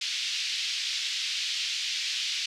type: band-pass noise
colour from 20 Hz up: pink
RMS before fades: -31 dBFS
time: 0.01-2.46 s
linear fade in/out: 5 ms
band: 2700 to 5300 Hz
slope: 24 dB/octave
effects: none